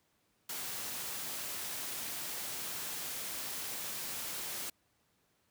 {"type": "noise", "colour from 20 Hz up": "white", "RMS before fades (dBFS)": -40, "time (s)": [0.49, 4.7], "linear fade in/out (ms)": 5, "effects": ["pink hiss -74 dBFS RMS until 5.5 s", "high-pass 80 Hz 12 dB/octave"]}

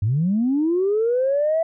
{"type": "linear sweep", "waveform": "sine", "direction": "up", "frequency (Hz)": [94, 664], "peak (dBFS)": -16, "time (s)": [0.02, 1.63], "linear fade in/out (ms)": 5, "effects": ["tanh soft clip ceiling -12 dBFS"]}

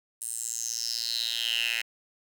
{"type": "tone with high-pass filter sweep", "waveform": "10% pulse", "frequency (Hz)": 116, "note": "A#2", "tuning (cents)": -8, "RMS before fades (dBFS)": -31, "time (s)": [0.21, 1.82], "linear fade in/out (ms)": 10, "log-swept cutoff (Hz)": [9400, 2300], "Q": 6.4, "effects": []}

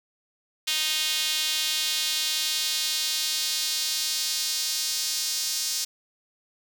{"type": "tone with high-pass filter sweep", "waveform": "sawtooth", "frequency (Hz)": 310.3, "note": "D#4", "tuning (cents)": -5, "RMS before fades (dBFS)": -27, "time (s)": [0.67, 5.85], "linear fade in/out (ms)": 10, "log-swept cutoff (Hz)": [3300, 5200], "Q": 1.9, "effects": []}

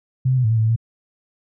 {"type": "tone with pitch steps", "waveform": "sine", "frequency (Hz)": [129.1, 129.9, 125.9, 109.3, 113.8, 110.2, 111.3, 114.6], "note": ["C3", "C3", "B2", "A2", "A#2", "A2", "A2", "A#2"], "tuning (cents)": [-23, -12, 34, -11, -41, 3, 20, -29], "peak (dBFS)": -14, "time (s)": [0.25, 0.762], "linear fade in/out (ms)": 10, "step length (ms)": 64, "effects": []}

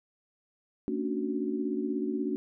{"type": "chord", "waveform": "sine", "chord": "D major seventh", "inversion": "second", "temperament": "equal with one note detuned", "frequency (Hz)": [225.5, 277.2, 293.7, 370], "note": ["A3", "C#4", "D4", "F#4"], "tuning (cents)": [43, 0, 0, 0], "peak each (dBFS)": -34, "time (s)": [0.88, 2.36], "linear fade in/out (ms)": 0, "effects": []}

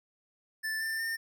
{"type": "tone with pitch steps", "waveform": "square", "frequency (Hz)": [1760, 1785.6, 1811.6], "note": ["A6", "A6", "A#6"], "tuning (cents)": [0, 25, -50], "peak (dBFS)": -32, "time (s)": [0.63, 1.17], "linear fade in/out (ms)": 20, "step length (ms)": 180, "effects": []}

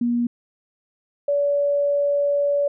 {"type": "tone pair in turn", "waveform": "sine", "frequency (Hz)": [239, 572.2], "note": ["A#3", "D5"], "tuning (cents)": [43, -45], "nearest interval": "octave + minor third", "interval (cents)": 1512, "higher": "second", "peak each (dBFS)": [-18, -17], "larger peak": "second", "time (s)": [[0.01, 0.27], [1.28, 2.68]], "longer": "second", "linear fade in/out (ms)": 5, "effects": []}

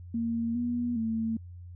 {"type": "tone with pitch steps", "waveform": "sine", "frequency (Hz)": [230.7, 241.1, 224.2], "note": ["A#3", "B3", "A3"], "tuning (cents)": [-18, -41, 33], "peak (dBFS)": -27, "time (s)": [0.14, 1.37], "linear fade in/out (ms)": 5, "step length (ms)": 410, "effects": ["added 88 Hz sine -42 dBFS peak until 1.75 s"]}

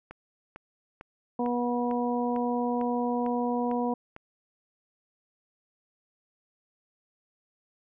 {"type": "click train", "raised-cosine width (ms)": 0.5, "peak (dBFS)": -27, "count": 10, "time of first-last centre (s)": [0.11, 4.164], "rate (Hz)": 2.22}
{"type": "harmonic tone", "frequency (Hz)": 242.6, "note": "B3", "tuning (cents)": -31, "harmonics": [1, 2, 3, 4], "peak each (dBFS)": [-28, -31, -33, -34], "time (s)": [1.39, 3.94], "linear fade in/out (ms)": 5}
{"effects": []}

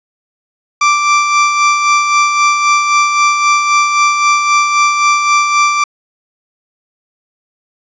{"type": "tone with tremolo", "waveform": "30% pulse", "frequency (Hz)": 1174.7, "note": "D6", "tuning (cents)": 0, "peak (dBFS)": -4, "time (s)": [0.81, 5.84], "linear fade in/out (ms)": 5, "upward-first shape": "sine", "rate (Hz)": 3.8, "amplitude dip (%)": 45, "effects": ["resampled to 16000 Hz", "7-bit"]}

